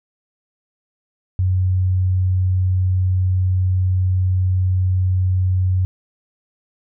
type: tone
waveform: sine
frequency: 92.5 Hz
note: F#2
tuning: in tune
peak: -14 dBFS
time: 1.39-5.85 s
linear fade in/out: 0 ms
effects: none